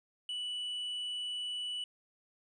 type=tone; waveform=triangle; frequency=2960 Hz; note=F#7; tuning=in tune; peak=-34 dBFS; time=0.29-1.84 s; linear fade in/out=2 ms; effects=resampled to 24000 Hz